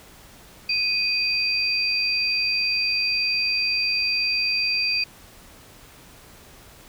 sine tone pair together, 2489 / 4699 Hz, D#7 / D8, 0 / 0 cents, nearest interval major seventh, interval 1100 cents, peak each -23 dBFS, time 0.69-5.04 s, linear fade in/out 5 ms, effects pink hiss -48 dBFS RMS until 6.88 s

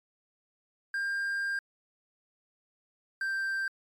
triangle tone pair in turn, 1599 / 1572.4 Hz, G6 / G6, +34 / +5 cents, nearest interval unison, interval 29 cents, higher first, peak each -27 dBFS, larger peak neither, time 0.94-1.59 / 3.21-3.68 s, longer first, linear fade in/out 2 ms, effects MP3 96 kbps

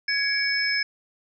sine tone cluster, 1673 / 2251 / 5210 Hz, G#6 / C#7 / E8, +12 / +26 / -21 cents, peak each -26 dBFS, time 0.08-0.83 s, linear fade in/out 5 ms, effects none

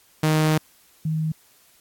sawtooth / sine tone pair in turn, 155.56 / 157.55 Hz, D#3 / D#3, 0 / +22 cents, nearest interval unison, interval 22 cents, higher second, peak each -13 / -21 dBFS, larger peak first, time 0.23-0.58 / 1.05-1.32 s, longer first, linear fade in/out 5 ms, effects white hiss -57 dBFS RMS until 1.8 s + AAC 64 kbps

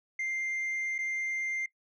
sine tone with dropouts, 2097 Hz, C7, 3 cents sharp, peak -28 dBFS, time 0.19-1.66 s, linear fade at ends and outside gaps 5 ms, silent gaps 0.982-0.987 s, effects noise-tail reverb RT60 0.1 s tail -20 dB re dry + tanh soft clip ceiling -29 dBFS

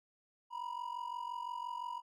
triangle ring-modulated tone, 968 Hz, B5, 35 cents flat, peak -34 dBFS, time 0.5-2.02 s, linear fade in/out 50 ms, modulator 22.9 Hz, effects none

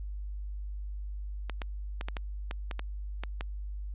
clicks, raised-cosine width 0.3 ms, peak -20 dBFS, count 10, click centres 1.497 / 1.618 / 2.011 / 2.085 / 2.168 / 2.511 / 2.712 / 2.794 / 3.236 / 3.409 s, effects added 50 Hz sine -35 dBFS peak until 3.94 s + resampled to 8000 Hz

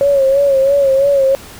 sine tone with vibrato, 550 Hz, C#5, 14 cents flat, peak -8 dBFS, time 0.01-1.35 s, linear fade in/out 0 ms, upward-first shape sine, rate 3 Hz, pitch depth 55 cents each way, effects pink hiss -35 dBFS RMS until 1.59 s

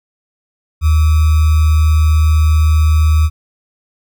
sine tone with sample-and-hold, 77.78 Hz, D#2, in tune, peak -7 dBFS, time 0.81-3.3 s, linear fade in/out 50 ms, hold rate 1225 Hz, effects none

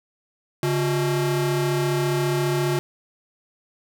45% pulse ring-modulated tone, 248.7 Hz, B3, 12 cents sharp, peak -17 dBFS, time 0.63-2.79 s, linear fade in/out 0 ms, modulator 107 Hz, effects none

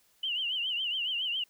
sine tone with vibrato, 2960 Hz, F#7, in tune, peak -29 dBFS, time 0.23-1.44 s, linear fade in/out 5 ms, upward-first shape triangle, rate 7.2 Hz, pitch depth 140 cents each way, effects white hiss -67 dBFS RMS until 1.49 s

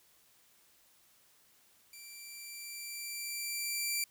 10% pulse tone with level ramp, 2349 Hz, D7, in tune, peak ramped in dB -40 to -22 dBFS, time 1.93-4.04 s, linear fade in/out 2 ms, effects white hiss -66 dBFS RMS until 4.1 s

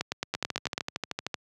two click trains, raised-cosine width 0.2 ms, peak -13 / -11 dBFS, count 14 / 8, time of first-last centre 0.35-1.342 / 0.01-0.779 s, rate 13.1 / 9.1 Hz, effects high-pass 100 Hz 12 dB/octave

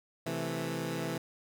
15% pulse chord, A minor, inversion first, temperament equal, 130.81 / 164.81 / 220 Hz, C3 / E3 / A3, 0 / 0 / 0 cents, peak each -32 / -29 / -34 dBFS, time 0.26-1.18 s, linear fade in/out 5 ms, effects none

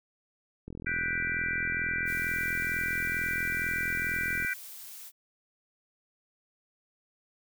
click train, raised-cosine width 3 ms, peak -28 dBFS, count 160, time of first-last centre 0.68-4.448 s, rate 42.2 Hz
sine chord, G major seventh, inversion third, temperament equal, 1480 / 1568 / 1975.5 / 2349 Hz, F#6 / G6 / B6 / D7, 0 / 0 / 0 / 0 cents, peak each -34 dBFS, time 0.86-4.54 s, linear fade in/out 10 ms
blue noise, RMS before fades -45 dBFS, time 2.05-5.12 s, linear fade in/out 50 ms
effects none

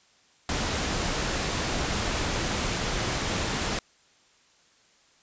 pink noise, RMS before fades -28 dBFS, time 0.49-3.79 s, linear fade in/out 2 ms, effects white hiss -61 dBFS RMS until 5.22 s + resampled to 16000 Hz

